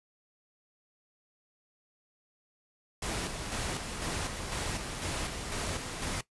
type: noise with tremolo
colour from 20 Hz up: pink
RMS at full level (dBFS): -34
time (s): 3.02-6.21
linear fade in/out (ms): 5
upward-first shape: square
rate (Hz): 2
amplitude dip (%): 40
effects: noise-tail reverb RT60 0.1 s tail -17 dB re dry + resampled to 24000 Hz